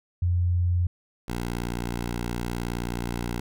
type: tone pair in turn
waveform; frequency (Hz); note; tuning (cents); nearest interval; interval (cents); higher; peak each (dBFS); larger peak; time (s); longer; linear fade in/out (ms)
sine / 10% pulse; 88.1 / 59.12; F2 / A#1; +16 / +25; perfect fifth; 691; first; -20; neither; 0.22-0.87 / 1.28-3.4; second; 5
effects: none